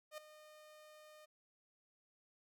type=tone with ADSR envelope; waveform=sawtooth; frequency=611 Hz; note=D#5; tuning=32 cents flat; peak=-40 dBFS; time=0.11-1.26 s; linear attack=68 ms; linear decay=5 ms; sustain=-14 dB; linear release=15 ms; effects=none